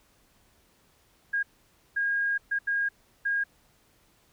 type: tone bursts at uneven times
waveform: sine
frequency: 1628 Hz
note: G#6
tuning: 35 cents flat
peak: -24 dBFS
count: 5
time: 1.33-1.43 / 1.96-2.38 / 2.51-2.59 / 2.67-2.89 / 3.25-3.44 s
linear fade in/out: 10 ms
effects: pink hiss -64 dBFS RMS until 4.32 s